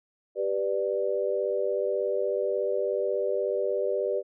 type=chord; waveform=sine; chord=G major; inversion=none; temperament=equal with one note detuned; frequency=392 / 493.9 / 590.4 Hz; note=G4 / B4 / D5; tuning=0 / 0 / +9 cents; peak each=-29 dBFS; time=0.35-4.23 s; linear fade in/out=50 ms; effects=none